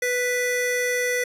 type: tone pair together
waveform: square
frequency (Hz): 493.9 / 1975.6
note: B4 / B6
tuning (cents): 0 / 0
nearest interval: 2 octaves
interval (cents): 2400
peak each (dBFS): -25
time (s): 0.02-1.24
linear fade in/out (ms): 5
effects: resampled to 32000 Hz